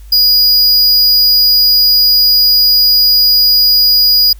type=tone; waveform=square; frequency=4900 Hz; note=D#8; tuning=27 cents flat; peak=-6 dBFS; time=0.12-4.33 s; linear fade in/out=5 ms; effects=added 50 Hz sine -30 dBFS peak until 4.39 s + white hiss -48 dBFS RMS until 4.39 s